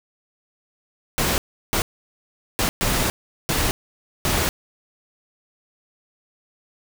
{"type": "noise bursts at uneven times", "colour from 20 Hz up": "pink", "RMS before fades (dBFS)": -21, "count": 6, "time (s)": [[1.18, 1.38], [1.73, 1.82], [2.59, 2.69], [2.81, 3.1], [3.49, 3.71], [4.25, 4.49]], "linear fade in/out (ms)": 0, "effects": []}